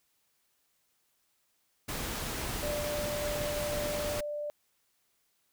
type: noise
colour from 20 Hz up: pink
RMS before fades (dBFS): -36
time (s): 1.88-4.21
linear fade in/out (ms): 10
type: tone with vibrato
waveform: sine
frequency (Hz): 591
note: D5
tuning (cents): +11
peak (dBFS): -33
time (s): 2.63-4.5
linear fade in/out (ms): 0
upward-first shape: triangle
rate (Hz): 19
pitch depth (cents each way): 8
effects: white hiss -74 dBFS RMS until 5.52 s